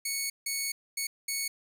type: tone bursts at uneven times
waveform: 10% pulse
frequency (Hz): 2217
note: C#7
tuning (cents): 0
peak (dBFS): -21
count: 4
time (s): 0.05-0.3 / 0.46-0.72 / 0.97-1.07 / 1.28-1.48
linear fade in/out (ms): 5
effects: none